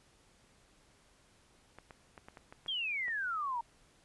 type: clicks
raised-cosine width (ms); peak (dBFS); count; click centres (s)
0.5; -34; 8; 1.786 / 1.908 / 2.178 / 2.285 / 2.372 / 2.525 / 2.662 / 3.082
type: exponential sweep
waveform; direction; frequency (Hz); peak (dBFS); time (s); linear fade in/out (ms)
sine; down; 3322 to 913; -33; 2.68-3.61; 5
effects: pink hiss -66 dBFS RMS until 4.04 s + resampled to 24000 Hz